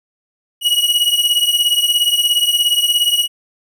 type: beating tone pair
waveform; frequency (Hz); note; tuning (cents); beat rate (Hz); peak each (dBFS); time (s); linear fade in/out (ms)
45% pulse; 2900 / 2917; F#7 / F#7; -35 / -25; 17; -15; 0.61-3.28; 50
effects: none